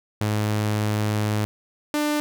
sawtooth tone pair in turn, 106 / 297.8 Hz, G#2 / D4, +36 / +24 cents, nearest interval octave + tritone, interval 1788 cents, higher second, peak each -17 dBFS, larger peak neither, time 0.21-1.45 / 1.94-2.2 s, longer first, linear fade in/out 0 ms, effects none

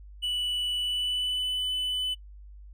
triangle tone with pitch glide, 2960 to 3001 Hz, F#7 to F#7, 0 to +24 cents, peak -25 dBFS, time 0.22-2.15 s, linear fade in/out 20 ms, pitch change +24 cents, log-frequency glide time 0.78-1.5 s, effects noise-tail reverb RT60 0.1 s tail -22 dB re dry + added 50 Hz sine -44 dBFS peak until 2.73 s

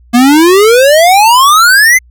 square exponential sweep, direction up, 233.1 to 2100 Hz, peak -3 dBFS, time 0.13-1.99 s, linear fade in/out 20 ms, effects added 60 Hz sine -38 dBFS peak until 2.1 s

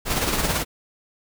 pink noise with tremolo, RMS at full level -21 dBFS, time 0.05-0.65 s, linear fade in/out 50 ms, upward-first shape sine, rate 18 Hz, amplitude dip 45%, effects none

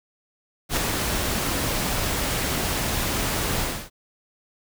pink noise with ADSR envelope, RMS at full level -21 dBFS, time 0.69-3.9 s, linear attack 77 ms, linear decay 12 ms, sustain -4 dB, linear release 290 ms, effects none

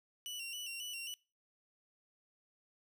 sawtooth tone with vibrato, 2854 Hz, F7, 37 cents sharp, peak -38 dBFS, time 0.26-1.14 s, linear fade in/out 0 ms, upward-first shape square, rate 3.7 Hz, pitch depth 63 cents each way, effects noise-tail reverb RT60 0.3 s tail -22 dB re dry

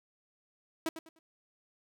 sawtooth tone with echo, 323.9 Hz, E4, 30 cents flat, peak -26 dBFS, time 0.86-0.89 s, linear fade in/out 2 ms, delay 100 ms, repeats 3, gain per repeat -11 dB, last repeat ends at 1.19 s, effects none

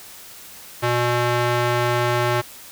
square tone with band-pass filter, 121 Hz, B2, 35 cents flat, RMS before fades -20 dBFS, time 0.82-2.42 s, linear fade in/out 20 ms, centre 1200 Hz, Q 0.55, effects white hiss -41 dBFS RMS until 2.71 s

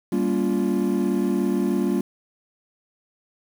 triangle chord, G half-diminished seventh, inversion none, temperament equal with one note detuned, 196 / 233.1 / 283 / 349.2 Hz, G3 / Bb3 / Db4 / F4, 0 / 0 / +36 / 0 cents, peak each -22 / -23 / -24 / -23 dBFS, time 0.12-2.01 s, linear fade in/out 5 ms, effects tanh soft clip ceiling -8 dBFS + 7-bit

